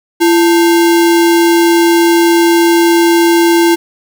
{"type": "tone with sample-and-hold", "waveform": "sine", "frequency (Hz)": 338.3, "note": "E4", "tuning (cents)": 45, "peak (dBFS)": -5, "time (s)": [0.2, 3.76], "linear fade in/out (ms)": 20, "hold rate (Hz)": 1225, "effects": []}